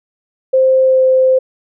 sine tone with pitch glide, 523.3 to 519.7 Hz, C5 to C5, 0 to -12 cents, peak -7 dBFS, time 0.53-1.39 s, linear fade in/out 10 ms, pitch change -12 cents, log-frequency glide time 0.84-1.03 s, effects none

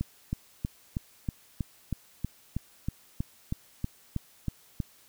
click train, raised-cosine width 5 ms, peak -17 dBFS, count 16, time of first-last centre 0.01-4.802 s, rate 3.13 Hz, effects white hiss -59 dBFS RMS until 5.08 s

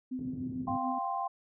sine tone with tremolo, 256.1 Hz, C4, 37 cents flat, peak -32 dBFS, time 0.11-0.99 s, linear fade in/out 10 ms, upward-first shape sine, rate 6.8 Hz, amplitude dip 55%
pink band-pass noise, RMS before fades -43 dBFS, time 0.19-0.77 s, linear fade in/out 2 ms, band 100 to 280 Hz, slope 24 dB/octave
sine chord, F suspended second, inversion none, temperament equal, 698.5 / 784 / 1046.5 Hz, F5 / G5 / C6, 0 / 0 / 0 cents, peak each -37 / -34 / -35 dBFS, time 0.67-1.28 s, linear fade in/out 10 ms
effects none

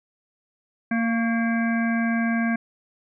harmonic tone with a mistuned harmonic, 230.2 Hz, A#3, 22 cents flat, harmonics 1 / 3 / 5 / 7 / 9 / 10, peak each -21 / -31 / -37 / -29 / -37 / -37 dBFS, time 0.91-2.56 s, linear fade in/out 5 ms, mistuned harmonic 5, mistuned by -42 cents, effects none

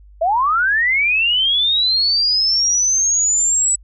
sine linear sweep, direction up, 622.3 to 7902 Hz, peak -13 dBFS, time 0.21-3.76 s, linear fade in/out 10 ms, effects added 50 Hz sine -41 dBFS peak until 3.83 s

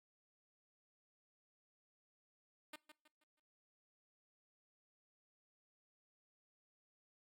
5% pulse tone with echo, 304.3 Hz, D#4, 38 cents flat, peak -37 dBFS, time 2.73-2.76 s, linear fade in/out 5 ms, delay 160 ms, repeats 4, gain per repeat -9 dB, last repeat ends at 3.4 s, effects noise-tail reverb RT60 0.4 s tail -23 dB re dry + AAC 48 kbps

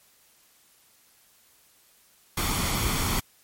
pink noise with comb filter, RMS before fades -26 dBFS, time 2.37-3.2 s, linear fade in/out 5 ms, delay 0.9 ms, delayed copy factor +0.5, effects white hiss -60 dBFS RMS until 3.43 s + MP3 64 kbps

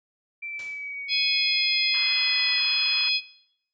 sine linear sweep, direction down, 2349 to 1975.5 Hz, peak -32 dBFS, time 0.42-2.6 s, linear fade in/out 10 ms
white noise with exponential decay, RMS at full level -41 dBFS, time 0.59-1.01 s, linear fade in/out 2 ms, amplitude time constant 90 ms
harmonic tone, 838 Hz, G#5, 15 cents sharp, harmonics 3 / 4 / 5 / 6, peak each -27 / -27 / -27 / -27 dBFS, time 1.08-3.21 s, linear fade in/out 50 ms
white band-pass noise, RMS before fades -40 dBFS, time 1.94-3.09 s, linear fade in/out 0 ms, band 920 to 3200 Hz, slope 96 dB/octave
effects noise-tail reverb RT60 0.7 s tail -18 dB re dry + resampled to 16000 Hz

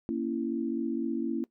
sine chord, A# diminished, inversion none, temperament equal with one note detuned, 233.1 / 277.2 / 332.7 Hz, A#3 / C#4 / E4, 0 / 0 / +16 cents, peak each -32 / -33 / -32 dBFS, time 0.09-1.44 s, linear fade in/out 0 ms, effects noise-tail reverb RT60 0.1 s tail -18 dB re dry

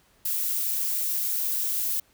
violet noise, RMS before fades -27 dBFS, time 0.25-2 s, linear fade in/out 5 ms, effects pink hiss -62 dBFS RMS until 2.13 s

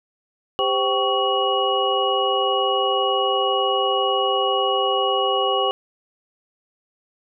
sine tone cluster, 397.8 / 518 / 772 / 1122 / 2904 Hz, G4 / C5 / G5 / C#6 / F#7, +25 / -17 / -27 / +21 / -33 cents, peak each -24 dBFS, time 0.59-5.71 s, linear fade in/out 0 ms, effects none

